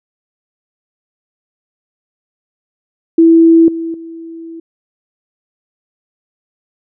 sine tone with level steps, 329.6 Hz, E4, in tune, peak -3 / -17 / -26 dBFS, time 3.18-4.6 s, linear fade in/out 5 ms, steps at 3.68 / 3.94 s, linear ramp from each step 2 ms, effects none

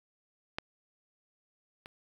clicks, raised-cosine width 0.3 ms, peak -17 / -29 dBFS, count 2, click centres 0.585 / 1.859 s, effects 8-bit

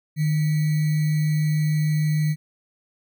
sine tone with sample-and-hold, 153.3 Hz, D#3, 25 cents flat, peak -18 dBFS, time 0.16-2.36 s, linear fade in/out 50 ms, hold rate 2100 Hz, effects none

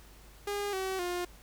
sawtooth tone with pitch steps, 407.2 / 379.9 / 354.5 Hz, G#4 / F#4 / F4, -34 / +46 / +26 cents, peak -28 dBFS, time 0.47-1.25 s, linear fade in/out 5 ms, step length 260 ms, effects added 50 Hz sine -54 dBFS peak until 1.42 s + pink hiss -57 dBFS RMS until 1.42 s

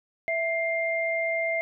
sine tone pair together, 660 / 2105 Hz, E5 / C7, +2 / +10 cents, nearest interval octave + minor sixth, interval 2008 cents, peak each -27 dBFS, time 0.28-1.61 s, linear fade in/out 0 ms, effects none

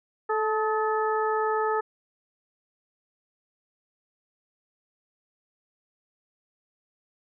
harmonic tone with a mistuned harmonic, 435.6 Hz, A4, 17 cents flat, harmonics 1 / 2 / 3 / 4, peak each -26 / -28 / -29 / -35 dBFS, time 0.29-1.81 s, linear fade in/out 10 ms, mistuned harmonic 3, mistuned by -41 cents, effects none

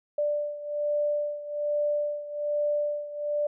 sine beating tone pair, 589 / 590.2 Hz, D5 / D5, +5 / +8 cents, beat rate 1.2 Hz, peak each -27 / -31 dBFS, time 0.18-3.47 s, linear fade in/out 5 ms, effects none

